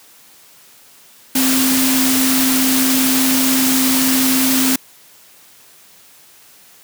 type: tone in noise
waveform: sine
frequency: 261.6 Hz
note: C4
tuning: in tune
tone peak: -15 dBFS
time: 1.35-4.76 s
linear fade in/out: 5 ms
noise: white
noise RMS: -17 dBFS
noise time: 1.35-4.76 s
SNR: -1 dB
effects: white hiss -46 dBFS RMS until 6.83 s + high-pass 100 Hz 12 dB/octave